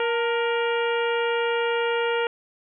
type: harmonic tone with a mistuned harmonic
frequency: 470 Hz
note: A#4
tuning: 14 cents sharp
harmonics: 1 / 2 / 3 / 4 / 5 / 6 / 7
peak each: -23 / -29 / -30 / -34 / -34 / -34 / -41 dBFS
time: 0-2.27 s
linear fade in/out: 2 ms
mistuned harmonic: 2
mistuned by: -57 cents
effects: none